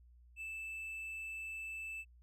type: tone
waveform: triangle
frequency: 2637 Hz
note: E7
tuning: in tune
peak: -40 dBFS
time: 0.36-2.05 s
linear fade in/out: 50 ms
effects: added 60 Hz sine -59 dBFS peak until 2.22 s

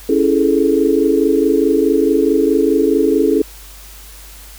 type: chord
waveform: sine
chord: A major seventh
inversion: first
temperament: equal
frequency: 277.2 / 329.6 / 415.3 / 440 Hz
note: C#4 / E4 / G#4 / A4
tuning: 0 / 0 / 0 / 0 cents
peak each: -16 dBFS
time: 0.09-3.42 s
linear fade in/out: 5 ms
effects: added 50 Hz sine -37 dBFS peak until 4.58 s + white hiss -39 dBFS RMS until 4.58 s

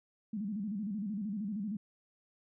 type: tone with vibrato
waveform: sine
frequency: 205.9 Hz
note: G#3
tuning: 15 cents flat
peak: -34 dBFS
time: 0.33-1.77 s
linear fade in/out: 5 ms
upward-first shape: square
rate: 13 Hz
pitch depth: 110 cents each way
effects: none

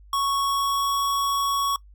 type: tone with pitch glide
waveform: square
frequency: 1108.7 to 1115.8 Hz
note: C#6 to C#6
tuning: 0 to +11 cents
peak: -22 dBFS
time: 0.13-1.76 s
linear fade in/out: 2 ms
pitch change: +11 cents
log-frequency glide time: 0.4-0.99 s
effects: noise-tail reverb RT60 0.1 s tail -21 dB re dry + added 50 Hz sine -46 dBFS peak until 1.94 s

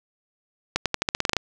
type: accelerating click train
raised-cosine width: 0.2 ms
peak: -4 dBFS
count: 11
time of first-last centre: 0.76-1.367 s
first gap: 97 ms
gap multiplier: 0.89
effects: none

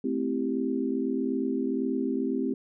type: chord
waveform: sine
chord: A minor seventh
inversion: none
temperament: equal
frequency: 220 / 261.6 / 329.6 / 392 Hz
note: A3 / C4 / E4 / G4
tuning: 0 / 0 / 0 / 0 cents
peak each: -33 / -28 / -34 / -32 dBFS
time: 0.04-2.54 s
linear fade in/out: 5 ms
effects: none

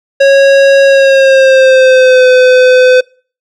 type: tone with pitch glide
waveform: square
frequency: 550 to 507.3 Hz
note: C#5 to B4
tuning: -14 to +46 cents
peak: -3 dBFS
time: 0.2-3.01 s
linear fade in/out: 10 ms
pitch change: -140 cents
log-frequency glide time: 0.84-2.27 s
effects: noise-tail reverb RT60 0.4 s tail -25 dB re dry + low-pass 4000 Hz 12 dB/octave

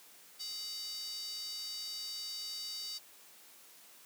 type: tone with high-pass filter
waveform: square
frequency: 420.3 Hz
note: G#4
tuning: 21 cents sharp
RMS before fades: -42 dBFS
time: 0.39-2.99 s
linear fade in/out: 20 ms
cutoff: 4500 Hz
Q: 6.6
effects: white hiss -58 dBFS RMS until 4.05 s + high-pass 200 Hz 12 dB/octave

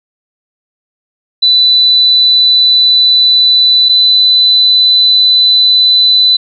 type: tone pair in turn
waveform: sine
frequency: 3986 / 4001 Hz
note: B7 / B7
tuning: +15 / +22 cents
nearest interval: unison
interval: 7 cents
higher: second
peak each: -4 dBFS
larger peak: neither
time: 1.42-3.89 / 3.89-6.37 s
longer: second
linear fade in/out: 10 ms
effects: none

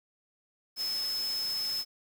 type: tone in noise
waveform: sine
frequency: 5200 Hz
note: E8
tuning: 24 cents flat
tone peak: -30 dBFS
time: 0.76-1.85 s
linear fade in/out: 50 ms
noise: white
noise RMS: -42 dBFS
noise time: 0.76-1.85 s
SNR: +9 dB
effects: none

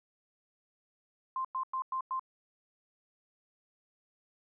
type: tone bursts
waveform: sine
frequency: 1046.5 Hz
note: C6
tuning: in tune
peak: -31 dBFS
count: 5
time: 1.36-2.195 s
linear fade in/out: 2 ms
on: 87 ms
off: 100 ms
effects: none

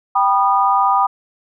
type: chord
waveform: sine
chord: G augmented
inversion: none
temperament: just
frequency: 784 / 980 / 1225 Hz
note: G5 / B5 / D#6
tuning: 0 / -14 / -27 cents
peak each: -16 dBFS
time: 0.15-1.07 s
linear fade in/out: 10 ms
effects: none

